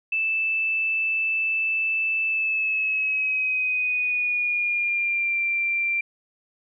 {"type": "tone with pitch glide", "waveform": "sine", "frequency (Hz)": [2637, 2363], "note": ["E7", "D7"], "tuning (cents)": [0, 10], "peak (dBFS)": -21, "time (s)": [0.12, 6.01], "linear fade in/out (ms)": 5, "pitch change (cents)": -190, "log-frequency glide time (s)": [2.26, 5.39], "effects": []}